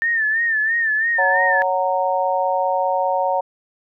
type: tone with vibrato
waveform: sine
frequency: 1792 Hz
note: A6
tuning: 31 cents sharp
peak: -16 dBFS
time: 0.02-1.62 s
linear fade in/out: 0 ms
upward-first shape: sine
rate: 3 Hz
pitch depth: 77 cents each way
type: harmonic tone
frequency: 185 Hz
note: F#3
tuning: in tune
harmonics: 3 / 4 / 5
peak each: -21 / -21 / -21 dBFS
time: 1.18-3.41 s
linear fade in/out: 10 ms
effects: none